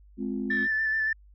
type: chord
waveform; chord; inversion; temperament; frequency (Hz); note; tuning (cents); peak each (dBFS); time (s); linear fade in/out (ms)
sine; F minor; first; just; 209.5 / 261.9 / 349.2; Ab3 / C4 / F4; +15 / +2 / 0; -31 / -31 / -36; 0.17-0.68; 50
type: tone with vibrato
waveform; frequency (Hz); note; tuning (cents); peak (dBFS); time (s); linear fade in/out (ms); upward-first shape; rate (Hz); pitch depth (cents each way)
sine; 1760; A6; 0; -23; 0.5-1.13; 5; square; 7; 16
effects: tanh soft clip ceiling -18 dBFS + added 50 Hz sine -51 dBFS peak until 1.34 s